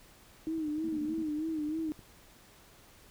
sine tone with vibrato, 311.1 Hz, D#4, in tune, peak -31 dBFS, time 0.47-1.92 s, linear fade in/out 0 ms, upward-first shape sine, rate 3.2 Hz, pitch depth 74 cents each way
click train, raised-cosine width 3 ms, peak -39 dBFS, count 16, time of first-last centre 0.48-1.992 s, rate 9.92 Hz
sine tone bursts, 230 Hz, A#3, 23 cents flat, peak -39 dBFS, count 5, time 0.84-1.224 s, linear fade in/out 0 ms, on 48 ms, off 36 ms
effects pink hiss -58 dBFS RMS until 3.1 s

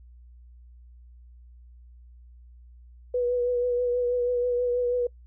sine tone with vibrato, 489.8 Hz, B4, 14 cents flat, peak -22 dBFS, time 3.14-5.07 s, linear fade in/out 5 ms, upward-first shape triangle, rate 6.2 Hz, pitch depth 28 cents each way, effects noise-tail reverb RT60 0.1 s tail -23 dB re dry + added 60 Hz sine -47 dBFS peak until 5.26 s

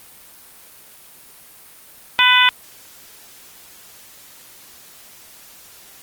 harmonic tone, 499.1 Hz, B4, 18 cents sharp, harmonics 2 / 3 / 4 / 5 / 6 / 7, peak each -17 / -17 / -17 / -17 / -17 / -17 dBFS, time 2.19-2.49 s, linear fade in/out 0 ms, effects white hiss -44 dBFS RMS until 6.02 s + Opus 32 kbps

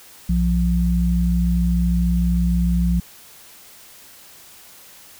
sine tone pair together, 61.18 / 174.61 Hz, B1 / F3, -16 / 0 cents, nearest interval octave + tritone, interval 1816 cents, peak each -18 dBFS, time 0.29-3 s, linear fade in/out 5 ms, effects white hiss -45 dBFS RMS until 5.19 s

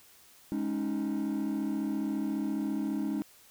triangle chord, Ab suspended fourth, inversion none, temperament just, 207.7 / 276.9 / 311.5 Hz, Ab3 / Db4 / Eb4, 0 / -2 / +2 cents, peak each -31 dBFS, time 0.52-3.22 s, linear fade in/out 0 ms, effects tanh soft clip ceiling -22 dBFS + white hiss -58 dBFS RMS until 3.5 s

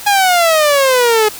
sawtooth exponential sweep, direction down, 830.6 to 419.9 Hz, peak -5 dBFS, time 0.06-1.29 s, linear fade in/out 10 ms, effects white hiss -30 dBFS RMS until 1.39 s

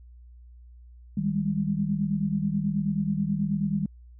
sine tone cluster, 156.8 / 198.1 / 207.4 Hz, D#3 / G3 / G#3, +14 / +18 / -2 cents, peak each -29 / -26 / -31 dBFS, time 1.17-3.86 s, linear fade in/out 5 ms, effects added 60 Hz sine -46 dBFS peak until 4.19 s

